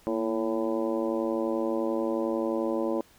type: harmonic tone with a mistuned harmonic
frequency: 111.4 Hz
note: A2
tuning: 22 cents sharp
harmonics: 2 / 3 / 4 / 5 / 6 / 7 / 8 / 9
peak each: -33 / -29 / -34 / -31 / -42 / -42 / -43 / -40 dBFS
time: 0.07-3.01 s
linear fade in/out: 0 ms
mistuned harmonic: 2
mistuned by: +80 cents
effects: pink hiss -58 dBFS RMS until 3.18 s